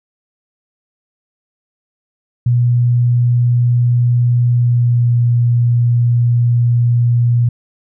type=tone with pitch glide; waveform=sine; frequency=121.3 to 119.77 Hz; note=B2 to A#2; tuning=-31 to +47 cents; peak=-9 dBFS; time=2.46-7.49 s; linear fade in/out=5 ms; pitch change=-22 cents; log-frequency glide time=4.5-5.17 s; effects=none